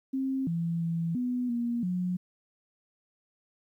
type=tone with pitch steps; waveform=sine; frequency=266.2 / 167.8 / 166.6 / 247.9 / 237.2 / 180.4 Hz; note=C4 / E3 / E3 / B3 / A#3 / F#3; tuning=+30 / +31 / +19 / +7 / +30 / -44 cents; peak=-27 dBFS; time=0.13-2.17 s; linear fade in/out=10 ms; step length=340 ms; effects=11-bit